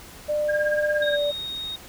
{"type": "tone with pitch glide", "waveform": "sine", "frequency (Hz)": [598, 582.7], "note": ["D5", "D5"], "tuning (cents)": [31, -14], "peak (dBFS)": -21, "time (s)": [0.28, 1.32], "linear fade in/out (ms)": 20, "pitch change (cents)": -45, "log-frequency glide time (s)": [0.95, 1.14]}
{"type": "tone with tremolo", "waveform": "sine", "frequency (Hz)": 1618, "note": "G#6", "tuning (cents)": -46, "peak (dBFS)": -21, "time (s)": [0.48, 1.18], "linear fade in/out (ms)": 20, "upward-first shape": "triangle", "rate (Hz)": 17, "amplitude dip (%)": 100}
{"type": "tone", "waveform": "sine", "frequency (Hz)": 3729, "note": "A#7", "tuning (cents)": 0, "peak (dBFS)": -29, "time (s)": [1.02, 1.76], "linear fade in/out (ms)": 5}
{"effects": ["pink hiss -44 dBFS RMS until 1.88 s"]}